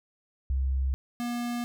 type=tone pair in turn; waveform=sine / square; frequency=66.3 / 239.8 Hz; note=C2 / A#3; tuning=+23 / +49 cents; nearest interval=octave + minor seventh; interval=2226 cents; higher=second; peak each=-24 / -30 dBFS; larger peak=first; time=0.5-0.94 / 1.2-1.64 s; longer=neither; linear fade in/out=0 ms; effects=none